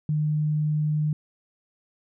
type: tone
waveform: sine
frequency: 151.8 Hz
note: D#3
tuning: 42 cents flat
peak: -21 dBFS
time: 0.09-1.13 s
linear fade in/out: 2 ms
effects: none